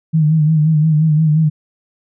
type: tone with vibrato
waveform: sine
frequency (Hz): 155.4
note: D#3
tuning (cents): -2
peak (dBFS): -9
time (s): 0.13-1.5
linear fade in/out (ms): 20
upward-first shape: sine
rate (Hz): 5.7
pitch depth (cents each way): 59
effects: none